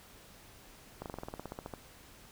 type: slowing click train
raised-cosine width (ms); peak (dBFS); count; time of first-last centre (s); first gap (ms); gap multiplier
1; -26; 14; 1.02-1.738; 38; 1.06
effects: pink hiss -56 dBFS RMS until 2.31 s